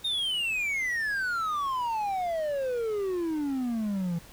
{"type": "exponential sweep", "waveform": "triangle", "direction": "down", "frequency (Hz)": [3729, 164.81], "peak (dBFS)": -25, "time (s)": [0.04, 4.19], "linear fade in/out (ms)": 10, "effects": ["pink hiss -51 dBFS RMS until 4.32 s"]}